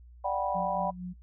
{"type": "chord", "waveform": "sine", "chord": "G major seventh", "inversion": "second", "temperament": "just", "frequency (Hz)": [588, 735, 784, 980], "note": ["D5", "F#5", "G5", "B5"], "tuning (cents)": [2, -12, 0, -14], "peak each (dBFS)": -33, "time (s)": [0.24, 0.91], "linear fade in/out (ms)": 10}
{"type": "tone with tremolo", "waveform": "sine", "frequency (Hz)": 180.2, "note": "F#3", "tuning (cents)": -45, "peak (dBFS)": -34, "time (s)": [0.54, 1.14], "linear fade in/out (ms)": 20, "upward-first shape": "sine", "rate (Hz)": 4.3, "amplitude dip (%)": 55}
{"effects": ["noise-tail reverb RT60 0.1 s tail -23 dB re dry", "added 60 Hz sine -49 dBFS peak until 1.22 s"]}